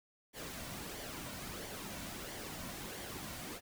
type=noise with flanger; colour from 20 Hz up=pink; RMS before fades=-45 dBFS; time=0.33-3.61 s; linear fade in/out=50 ms; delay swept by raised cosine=0.76 to 2.46 ms; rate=1.5 Hz; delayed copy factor=-0.5; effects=none